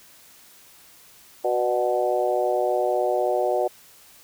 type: harmonic tone with a mistuned harmonic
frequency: 123.47 Hz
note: B2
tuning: in tune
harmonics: 3 / 4 / 5 / 6 / 7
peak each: -26 / -26 / -24 / -26 / -36 dBFS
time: 1.44-3.68 s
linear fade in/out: 10 ms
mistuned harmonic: 5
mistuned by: -34 cents
effects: white hiss -51 dBFS RMS until 4.23 s